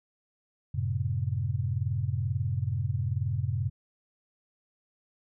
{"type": "chord", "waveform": "sine", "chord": "F# diminished", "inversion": "none", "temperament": "just", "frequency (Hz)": [92.5, 111, 133.2], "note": ["F#2", "A2", "C3"], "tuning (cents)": [0, 16, 31], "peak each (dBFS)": -31, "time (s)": [0.74, 3.7], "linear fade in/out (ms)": 10, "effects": []}